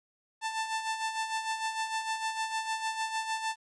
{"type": "tone with tremolo", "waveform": "sawtooth", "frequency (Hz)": 886, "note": "A5", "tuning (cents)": 12, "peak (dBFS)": -25, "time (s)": [0.41, 3.56], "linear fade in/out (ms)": 50, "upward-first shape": "sine", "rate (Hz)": 6.6, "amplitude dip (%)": 60, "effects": ["resampled to 22050 Hz", "11-bit"]}